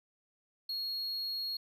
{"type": "tone", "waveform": "triangle", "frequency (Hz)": 4302, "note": "C8", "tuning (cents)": 47, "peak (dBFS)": -33, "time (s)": [0.69, 1.57], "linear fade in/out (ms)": 5, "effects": []}